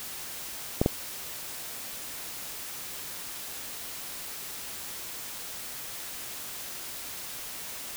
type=clicks; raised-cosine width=2 ms; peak=-8 dBFS; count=2; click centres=0.815 / 0.861 s; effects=white hiss -39 dBFS RMS until 7.96 s